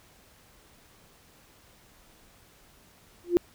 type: tone with exponential growth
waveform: sine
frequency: 349.2 Hz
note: F4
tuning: in tune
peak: -13 dBFS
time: 3.24-3.37 s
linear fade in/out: 0 ms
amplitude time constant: 28 ms
effects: pink hiss -58 dBFS RMS until 3.54 s